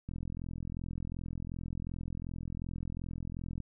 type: click train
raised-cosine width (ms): 5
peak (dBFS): -27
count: 151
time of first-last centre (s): 0.09-3.603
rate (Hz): 42.7
effects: none